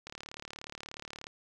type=click train; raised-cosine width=0.2 ms; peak=-25 dBFS; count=45; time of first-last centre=0.07-1.269 s; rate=36.7 Hz; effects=none